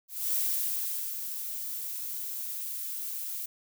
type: noise with ADSR envelope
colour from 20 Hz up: violet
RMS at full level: -28 dBFS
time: 0.08-3.46 s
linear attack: 250 ms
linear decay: 820 ms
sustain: -8 dB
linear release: 7 ms
effects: none